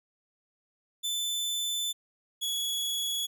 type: tone pair in turn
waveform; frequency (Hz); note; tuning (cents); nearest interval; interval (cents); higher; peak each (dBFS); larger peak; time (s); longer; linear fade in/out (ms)
sawtooth; 3520 / 3369; A7 / G#7; 0 / +24; minor second; 76; first; -26; neither; 1.03-1.93 / 2.41-3.27; first; 20
effects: none